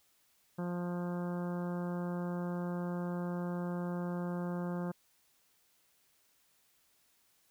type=harmonic tone; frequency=176 Hz; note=F3; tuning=14 cents sharp; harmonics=1 / 2 / 3 / 4 / 5 / 6 / 7 / 8 / 9; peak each=-35 / -43 / -44 / -50 / -50 / -52 / -53 / -56 / -56 dBFS; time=0.58-4.92 s; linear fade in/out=10 ms; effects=white hiss -71 dBFS RMS until 7.5 s